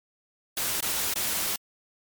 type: noise with dropouts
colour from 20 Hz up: white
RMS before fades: -28 dBFS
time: 0.57-1.56 s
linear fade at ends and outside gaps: 2 ms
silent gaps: 0.806-0.825 / 1.138-1.158 s
effects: MP3 96 kbps